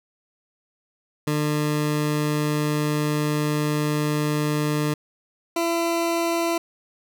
20% pulse tone pair in turn, 150 / 336.7 Hz, D3 / E4, +37 / +37 cents, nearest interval octave + major second, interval 1400 cents, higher second, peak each -16 dBFS, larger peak neither, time 1.27-4.94 / 5.56-6.58 s, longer first, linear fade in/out 5 ms, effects none

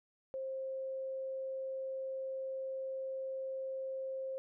sine tone, 530 Hz, C5, 22 cents sharp, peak -37 dBFS, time 0.34-4.38 s, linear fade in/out 0 ms, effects none

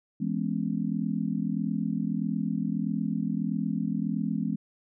sine chord, C# minor seventh, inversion first, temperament just, 166.31 / 207.9 / 249.5 / 277.2 Hz, E3 / G#3 / B3 / C#4, +16 / +2 / +18 / 0 cents, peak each -32 / -29 / -33 / -35 dBFS, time 0.2-4.56 s, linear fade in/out 10 ms, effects none

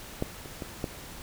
clicks, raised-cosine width 2 ms, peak -14 / -29 / -22 / -16 dBFS, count 4, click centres 0.224 / 0.458 / 0.622 / 0.842 s, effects pink hiss -44 dBFS RMS until 1.22 s

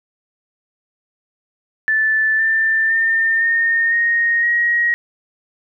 sine tone with pitch steps, 1755 / 1781.6 / 1808.5 / 1835.9 / 1863.7 / 1891.9 Hz, A6 / A6 / A6 / A#6 / A#6 / A#6, -5 / +21 / +47 / -27 / -1 / +25 cents, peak -13 dBFS, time 1.88-4.94 s, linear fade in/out 0 ms, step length 510 ms, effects none

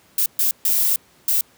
violet noise bursts at uneven times, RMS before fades -18 dBFS, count 4, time 0.18-0.26 / 0.39-0.51 / 0.65-0.96 / 1.28-1.41 s, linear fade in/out 2 ms, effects pink hiss -54 dBFS RMS until 1.57 s + high-pass 100 Hz 12 dB/octave

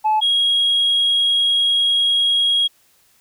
sine tone pair in turn, 862 / 3290 Hz, A5 / G#7, -36 / -17 cents, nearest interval octave + major seventh, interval 2319 cents, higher second, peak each -12 dBFS, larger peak neither, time 0.04-0.21 / 0.21-2.68 s, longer second, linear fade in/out 20 ms, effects tanh soft clip ceiling -11 dBFS + white hiss -57 dBFS RMS until 3.2 s

